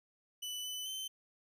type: tone with pitch steps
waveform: sawtooth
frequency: 2983 / 3003 / 3080 Hz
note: F#7 / F#7 / G7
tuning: +13 / +25 / -31 cents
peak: -36 dBFS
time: 0.42-1.08 s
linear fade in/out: 10 ms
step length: 220 ms
effects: none